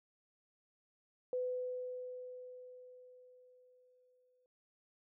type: tone with exponential decay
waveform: sine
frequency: 502 Hz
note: B4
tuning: 28 cents sharp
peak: -33 dBFS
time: 1.33-4.46 s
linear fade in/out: 1 ms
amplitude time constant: 680 ms
effects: none

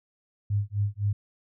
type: tone with tremolo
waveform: sine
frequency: 102.3 Hz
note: G#2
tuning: 26 cents flat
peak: -21 dBFS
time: 0.5-1.13 s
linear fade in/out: 5 ms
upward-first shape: sine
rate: 3.9 Hz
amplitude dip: 100%
effects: none

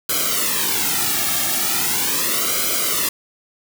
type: noise with flanger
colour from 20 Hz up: white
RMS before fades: -20 dBFS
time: 0.09-3.09 s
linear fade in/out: 5 ms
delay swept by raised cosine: 1.1 to 2.03 ms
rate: 0.39 Hz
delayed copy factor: -0.9
effects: none

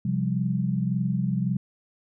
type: chord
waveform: sine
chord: C suspended fourth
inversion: none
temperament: just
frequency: 130.81 / 174.42 / 196.22 Hz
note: C3 / F3 / G3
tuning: 0 / -2 / +2 cents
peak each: -27 dBFS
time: 0.05-1.57 s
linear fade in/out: 5 ms
effects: none

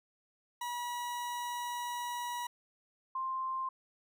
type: tone pair in turn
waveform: 40% pulse / sine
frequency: 967 / 1049.5 Hz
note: B5 / C6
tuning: -37 / +5 cents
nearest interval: minor second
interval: 142 cents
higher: second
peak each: -35 / -33 dBFS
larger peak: second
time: 0.61-2.47 / 3.15-3.69 s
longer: first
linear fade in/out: 5 ms
effects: none

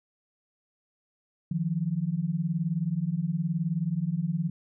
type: beating tone pair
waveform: sine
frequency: 155.56 / 174.56 Hz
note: D#3 / F3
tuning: 0 / -1 cents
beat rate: 19 Hz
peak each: -29 / -28 dBFS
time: 1.51-4.5 s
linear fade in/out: 5 ms
effects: none

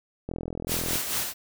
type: click train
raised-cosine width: 2 ms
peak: -19 dBFS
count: 29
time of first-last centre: 0.29-0.957 s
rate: 42 Hz
type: noise with tremolo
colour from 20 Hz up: white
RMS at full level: -27 dBFS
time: 0.67-1.34 s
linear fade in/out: 50 ms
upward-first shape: sine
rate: 4.5 Hz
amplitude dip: 50%
effects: none

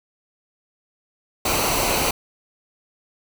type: noise with comb filter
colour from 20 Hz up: pink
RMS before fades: -21 dBFS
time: 1.45-2.11 s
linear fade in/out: 5 ms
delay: 0.58 ms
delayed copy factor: -0.55
effects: none

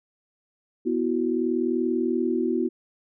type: chord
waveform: sine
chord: B suspended fourth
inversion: none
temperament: equal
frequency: 246.9 / 329.6 / 370 Hz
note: B3 / E4 / F#4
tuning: 0 / 0 / 0 cents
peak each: -26 dBFS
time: 0.85-2.69 s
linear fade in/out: 20 ms
effects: none

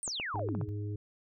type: exponential sweep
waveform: sine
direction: down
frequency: 9397 to 86.1 Hz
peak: -34 dBFS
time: 0.03-0.69 s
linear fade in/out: 0 ms
type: clicks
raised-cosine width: 1 ms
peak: -27 dBFS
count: 7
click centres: 0.078 / 0.199 / 0.357 / 0.394 / 0.488 / 0.55 / 0.613 s
type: harmonic tone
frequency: 103.7 Hz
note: G#2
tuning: 2 cents flat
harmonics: 1 / 3 / 4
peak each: -34 / -44 / -46 dBFS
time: 0.34-0.96 s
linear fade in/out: 5 ms
effects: none

